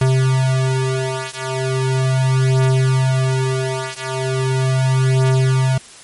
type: beating tone pair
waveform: square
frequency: 130.81 / 131.19 Hz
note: C3 / C3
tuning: 0 / +5 cents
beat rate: 0.38 Hz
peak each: -18 dBFS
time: 0.01-5.78 s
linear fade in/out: 5 ms
effects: white hiss -40 dBFS RMS until 6.03 s + MP3 48 kbps